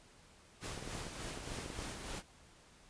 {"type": "noise with tremolo", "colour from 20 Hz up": "pink", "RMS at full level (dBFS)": -43, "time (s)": [0.6, 2.23], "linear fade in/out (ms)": 50, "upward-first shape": "sine", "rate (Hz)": 3.4, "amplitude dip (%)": 40}
{"type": "clicks", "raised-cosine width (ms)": 2, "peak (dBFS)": -32, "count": 12, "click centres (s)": [0.777, 0.826, 0.876, 0.952, 1.067, 1.375, 1.476, 1.519, 1.587, 1.661, 1.702, 1.79]}
{"effects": ["pink hiss -62 dBFS RMS until 2.89 s", "resampled to 22050 Hz"]}